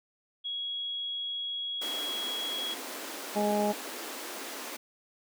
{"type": "tone", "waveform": "sine", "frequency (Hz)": 3322, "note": "G#7", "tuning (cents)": 0, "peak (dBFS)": -32, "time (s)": [0.44, 2.75], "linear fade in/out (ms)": 20}
{"type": "high-pass noise", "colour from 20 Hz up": "pink", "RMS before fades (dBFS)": -40, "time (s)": [1.81, 4.77], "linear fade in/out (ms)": 10, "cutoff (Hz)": 250, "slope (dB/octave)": 48}
{"type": "harmonic tone", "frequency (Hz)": 207.7, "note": "G#3", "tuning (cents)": 0, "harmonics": [1, 2, 3, 4], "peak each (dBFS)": [-30, -32, -30, -31], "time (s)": [3.35, 3.73], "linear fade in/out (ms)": 20}
{"effects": []}